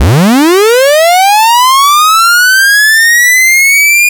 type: linear sweep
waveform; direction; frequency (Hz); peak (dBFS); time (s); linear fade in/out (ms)
45% pulse; up; 51.91 to 2441; -3; 0-4.09; 5
effects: none